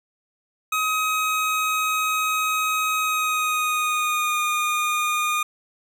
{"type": "tone with pitch glide", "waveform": "25% pulse", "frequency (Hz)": [1265, 1220.5], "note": ["D#6", "D#6"], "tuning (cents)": [28, -34], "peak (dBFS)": -17, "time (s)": [0.72, 5.43], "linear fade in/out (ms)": 5, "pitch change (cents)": -62, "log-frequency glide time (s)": [3, 4.4], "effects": []}